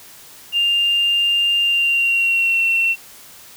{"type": "tone with pitch glide", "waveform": "sine", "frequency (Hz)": [2800, 2712], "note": ["F7", "E7"], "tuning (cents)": [4, 49], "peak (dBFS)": -13, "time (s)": [0.52, 2.96], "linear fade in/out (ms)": 50, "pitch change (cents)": -55, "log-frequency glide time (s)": [1.6, 2.64], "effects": ["tanh soft clip ceiling -9 dBFS", "white hiss -42 dBFS RMS until 3.56 s"]}